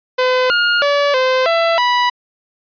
sawtooth tone with pitch steps, 508 / 1422 / 573 / 516 / 668 / 981 Hz, B4 / F6 / D5 / C5 / E5 / B5, +49 / +31 / -43 / -24 / +23 / -12 cents, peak -8 dBFS, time 0.18-2.1 s, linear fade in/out 10 ms, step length 320 ms, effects resampled to 11025 Hz

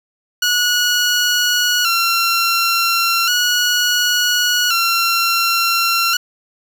15% pulse tone with vibrato, 1411 Hz, F6, 17 cents sharp, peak -7 dBFS, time 0.42-6.17 s, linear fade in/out 5 ms, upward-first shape square, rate 0.35 Hz, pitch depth 58 cents each way, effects none

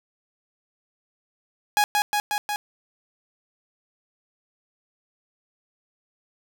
sawtooth tone with echo, 830.6 Hz, G#5, in tune, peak -13 dBFS, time 1.77-1.84 s, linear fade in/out 0 ms, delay 180 ms, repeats 4, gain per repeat -2 dB, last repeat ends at 2.56 s, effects none

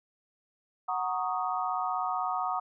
sine chord, D# minor seventh, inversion first, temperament equal, 740 / 932.3 / 1108.7 / 1244.5 Hz, F#5 / A#5 / C#6 / D#6, 0 / 0 / 0 / 0 cents, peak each -32 / -35 / -36 / -33 dBFS, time 0.88-2.6 s, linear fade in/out 10 ms, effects none

